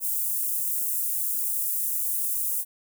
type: high-pass noise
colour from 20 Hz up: white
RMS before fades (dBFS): -27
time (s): 0-2.65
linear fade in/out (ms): 50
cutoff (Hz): 9000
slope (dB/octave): 24
effects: none